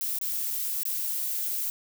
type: noise with dropouts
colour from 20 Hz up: violet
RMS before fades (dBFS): -30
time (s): 0.01-1.7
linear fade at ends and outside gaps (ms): 0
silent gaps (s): 0.187-0.213 / 0.506-0.51 / 0.833-0.853
effects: none